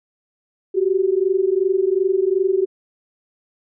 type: tone pair together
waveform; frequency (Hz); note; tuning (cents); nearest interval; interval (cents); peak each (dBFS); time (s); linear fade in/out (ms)
sine; 369.3 / 392; F#4 / G4; -3 / 0; minor second; 103; -18; 0.74-2.66; 20
effects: none